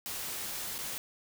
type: noise with dropouts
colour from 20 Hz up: white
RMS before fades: -38 dBFS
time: 0.06-0.98 s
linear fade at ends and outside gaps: 0 ms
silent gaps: 0.781-0.787 s
effects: none